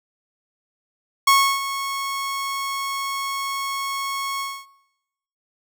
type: tone with ADSR envelope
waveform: sawtooth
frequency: 1099 Hz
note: C#6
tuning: 15 cents flat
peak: -8 dBFS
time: 1.27-4.66 s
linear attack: 6 ms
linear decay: 320 ms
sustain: -13 dB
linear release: 260 ms
effects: noise-tail reverb RT60 0.9 s tail -19 dB re dry